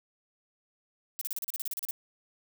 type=noise bursts; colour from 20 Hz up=violet; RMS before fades=-34 dBFS; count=13; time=1.19-1.909 s; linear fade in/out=0 ms; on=23 ms; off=35 ms; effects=none